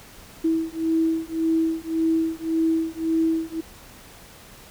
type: beating tone pair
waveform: sine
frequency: 323.7 / 325.5 Hz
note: E4 / E4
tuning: -31 / -22 cents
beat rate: 1.8 Hz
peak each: -23 / -23 dBFS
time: 0.44-3.61 s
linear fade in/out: 10 ms
effects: pink hiss -46 dBFS RMS until 4.7 s